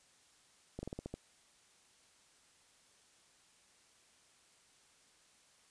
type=slowing click train; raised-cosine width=2 ms; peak=-28 dBFS; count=7; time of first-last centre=0.79-1.14 s; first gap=40 ms; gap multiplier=1.15; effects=white hiss -67 dBFS RMS until 5.7 s + resampled to 22050 Hz